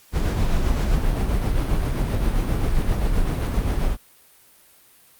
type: noise with tremolo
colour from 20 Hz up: brown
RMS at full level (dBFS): -19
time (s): 0.12-3.97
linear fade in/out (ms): 50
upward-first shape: sine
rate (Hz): 7.6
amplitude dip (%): 35
effects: white hiss -53 dBFS RMS until 5.19 s + Opus 48 kbps